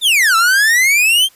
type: exponential two-way sweep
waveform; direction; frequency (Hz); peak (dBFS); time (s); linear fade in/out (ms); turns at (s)
45% pulse; down then up; 3729 to 1309 to 3229; -9; 0.01-1.29; 50; 0.36
effects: white hiss -49 dBFS RMS until 1.35 s + resampled to 32000 Hz